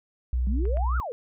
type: tone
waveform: sine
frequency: 61.74 Hz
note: B1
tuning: in tune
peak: -22 dBFS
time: 0.33-1 s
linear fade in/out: 0 ms
type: exponential two-way sweep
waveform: sine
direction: up then down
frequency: 185 to 1461 to 442.6 Hz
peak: -30 dBFS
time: 0.47-1.12 s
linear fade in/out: 0 ms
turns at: 0.97 s
type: clicks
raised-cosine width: 0.5 ms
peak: -31 / -28 dBFS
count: 2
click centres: 0.654 / 0.771 s
effects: none